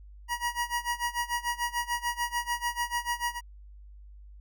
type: tone with tremolo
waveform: 25% pulse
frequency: 958 Hz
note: A#5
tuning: 47 cents sharp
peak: -22 dBFS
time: 0.28-3.41 s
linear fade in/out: 50 ms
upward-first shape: sine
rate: 6.8 Hz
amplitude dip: 90%
effects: added 50 Hz sine -46 dBFS peak until 4.4 s